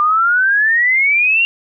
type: exponential sweep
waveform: sine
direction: up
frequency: 1189 to 2794 Hz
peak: -10 dBFS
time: 0-1.45 s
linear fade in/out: 0 ms
effects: none